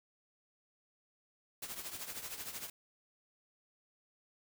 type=noise with tremolo; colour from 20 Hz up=white; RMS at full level=-41 dBFS; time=1.62-2.7 s; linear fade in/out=5 ms; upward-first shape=triangle; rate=13 Hz; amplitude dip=75%; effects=none